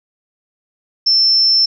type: tone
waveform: sine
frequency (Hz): 5340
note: E8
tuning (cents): +22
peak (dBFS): -9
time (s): 1.06-1.66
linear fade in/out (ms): 10
effects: none

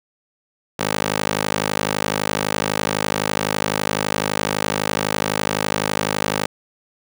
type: tone with high-pass filter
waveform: 15% pulse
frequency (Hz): 51.91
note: G#1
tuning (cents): 0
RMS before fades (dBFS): -22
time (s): 0.79-6.46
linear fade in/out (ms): 5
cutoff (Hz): 320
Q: 0.52
effects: none

